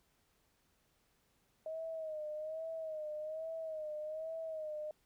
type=tone with vibrato; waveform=sine; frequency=628 Hz; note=D#5; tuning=16 cents sharp; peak=-39 dBFS; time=1.66-4.91 s; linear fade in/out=2 ms; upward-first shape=sine; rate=1.2 Hz; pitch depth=63 cents each way; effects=pink hiss -75 dBFS RMS until 5.05 s